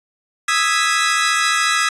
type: chord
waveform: sawtooth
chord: E major seventh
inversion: third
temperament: equal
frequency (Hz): 1244.5 / 1318.5 / 1661.2 / 1975.5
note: D#6 / E6 / G#6 / B6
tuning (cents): 0 / 0 / 0 / 0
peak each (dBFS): -17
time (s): 0.48-1.89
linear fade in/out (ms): 5
effects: resampled to 22050 Hz